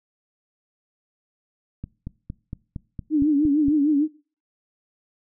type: click train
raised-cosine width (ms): 5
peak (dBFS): -19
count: 9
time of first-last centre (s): 1.84-3.683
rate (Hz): 4.34
type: tone with vibrato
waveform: sine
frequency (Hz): 294.4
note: D4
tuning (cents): +4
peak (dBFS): -16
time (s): 3.1-4.08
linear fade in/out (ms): 50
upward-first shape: triangle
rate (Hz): 6.6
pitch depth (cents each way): 120
effects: noise-tail reverb RT60 0.4 s tail -23 dB re dry